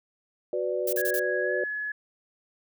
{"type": "chord", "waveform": "sine", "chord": "B minor", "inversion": "second", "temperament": "equal with one note detuned", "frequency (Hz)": [370, 497.6, 587.3], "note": ["F#4", "B4", "D5"], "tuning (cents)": [0, 13, 0], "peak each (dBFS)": -30, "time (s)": [0.53, 1.64], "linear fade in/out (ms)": 2}
{"type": "noise bursts", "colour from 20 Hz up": "violet", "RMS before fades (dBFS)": -31, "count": 4, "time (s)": [0.87, 1.196], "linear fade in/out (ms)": 5, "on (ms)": 59, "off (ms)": 30}
{"type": "tone with pitch glide", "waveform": "sine", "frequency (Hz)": [1661.2, 1699], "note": ["G#6", "G#6"], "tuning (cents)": [0, 39], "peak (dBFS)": -29, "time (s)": [0.97, 1.92], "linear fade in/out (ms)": 5, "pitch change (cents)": 39, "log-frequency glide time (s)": [1.42, 1.52]}
{"effects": []}